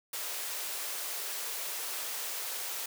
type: high-pass noise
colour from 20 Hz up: white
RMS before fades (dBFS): -37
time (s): 0.13-2.86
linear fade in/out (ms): 5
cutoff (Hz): 390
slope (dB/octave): 24
effects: none